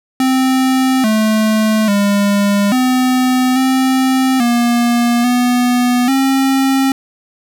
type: tone with pitch steps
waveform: square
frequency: 260.9 / 217.1 / 202.1 / 254.8 / 261.5 / 238.1 / 246 / 268.5 Hz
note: C4 / A3 / G#3 / C4 / C4 / A#3 / B3 / C4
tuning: -5 / -23 / -47 / -46 / -1 / +37 / -7 / +45 cents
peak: -11 dBFS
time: 0.2-6.92 s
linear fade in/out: 2 ms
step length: 840 ms
effects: none